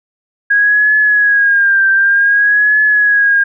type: tone with vibrato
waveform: sine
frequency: 1639 Hz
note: G#6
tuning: 23 cents flat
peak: -7 dBFS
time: 0.5-3.44 s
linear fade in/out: 10 ms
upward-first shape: triangle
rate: 0.54 Hz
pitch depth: 77 cents each way
effects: none